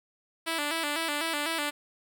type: tone with vibrato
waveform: 5% pulse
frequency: 310 Hz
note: D#4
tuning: 6 cents flat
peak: -17 dBFS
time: 0.46-1.71 s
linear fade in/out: 20 ms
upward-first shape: square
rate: 4 Hz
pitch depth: 98 cents each way
effects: none